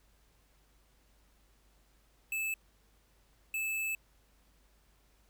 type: tone bursts at uneven times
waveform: square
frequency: 2619 Hz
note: E7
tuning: 12 cents flat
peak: -33 dBFS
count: 2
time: 2.32-2.54 / 3.54-3.95 s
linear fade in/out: 2 ms
effects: added 50 Hz sine -66 dBFS peak until 5.29 s + pink hiss -70 dBFS RMS until 5.29 s